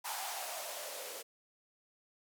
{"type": "noise with band-pass filter sweep", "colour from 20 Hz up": "violet", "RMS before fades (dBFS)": -42, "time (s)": [0.04, 1.23], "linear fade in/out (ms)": 20, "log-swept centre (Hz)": [870, 470], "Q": 6.2, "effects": []}